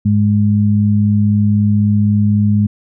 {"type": "tone pair together", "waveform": "sine", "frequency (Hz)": [103.83, 207.7], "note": ["G#2", "G#3"], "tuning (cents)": [0, 0], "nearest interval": "octave", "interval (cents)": 1200, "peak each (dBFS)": -12, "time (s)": [0.05, 2.67], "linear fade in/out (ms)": 10, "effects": []}